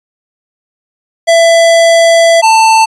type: tone pair in turn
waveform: square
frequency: 667 / 888.7 Hz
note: E5 / A5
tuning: +20 / +17 cents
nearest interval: perfect fourth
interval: 497 cents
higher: second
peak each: -4 dBFS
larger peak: neither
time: 1.27-2.42 / 2.42-2.86 s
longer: first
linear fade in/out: 20 ms
effects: resampled to 22050 Hz